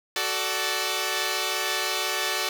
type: chord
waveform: 5% pulse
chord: D major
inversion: first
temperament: equal with one note detuned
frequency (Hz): 373.9 / 440 / 587.3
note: F#4 / A4 / D5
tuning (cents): +18 / 0 / 0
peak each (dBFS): -18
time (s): 0.16-2.49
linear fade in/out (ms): 2
effects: none